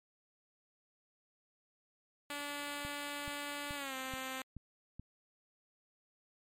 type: tone with pitch glide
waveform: 5% pulse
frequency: 288.8 to 261.8 Hz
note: D4 to C4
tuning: -29 to +1 cents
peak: -28 dBFS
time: 2.3-4.42 s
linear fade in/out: 2 ms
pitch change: -170 cents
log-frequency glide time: 3.75-3.95 s
type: click train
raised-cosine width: 5 ms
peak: -34 dBFS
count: 6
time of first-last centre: 2.85-4.996 s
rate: 2.33 Hz
effects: MP3 64 kbps